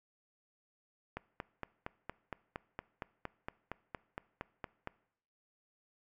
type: click train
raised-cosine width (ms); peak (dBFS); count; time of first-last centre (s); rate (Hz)
0.5; -24; 17; 1.17-4.874; 4.32
effects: noise-tail reverb RT60 0.7 s tail -21 dB re dry